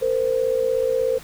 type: tone pair together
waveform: sine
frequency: 459 / 515.6 Hz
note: A#4 / C5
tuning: -27 / -26 cents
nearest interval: major second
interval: 201 cents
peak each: -22 / -20 dBFS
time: 0.01-1.19 s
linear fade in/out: 20 ms
effects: pink hiss -42 dBFS RMS until 1.23 s